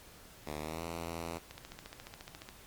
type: tone with pitch glide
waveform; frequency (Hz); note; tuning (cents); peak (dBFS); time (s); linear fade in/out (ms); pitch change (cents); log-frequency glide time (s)
5% pulse; 75 to 83.7; D2 to E2; +37 to +27; -27; 0.46-1.39; 20; +190; 0.58-0.83
type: click train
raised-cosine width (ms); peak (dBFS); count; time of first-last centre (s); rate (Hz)
0.2; -28; 15; 1.51-2.489; 14.3
effects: pink hiss -55 dBFS RMS until 2.66 s + MP3 96 kbps